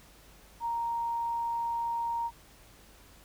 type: tone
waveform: sine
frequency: 932.3 Hz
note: A#5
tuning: in tune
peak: -29 dBFS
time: 0.6-2.31 s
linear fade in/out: 50 ms
effects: added 50 Hz sine -59 dBFS peak until 3.24 s + pink hiss -57 dBFS RMS until 3.24 s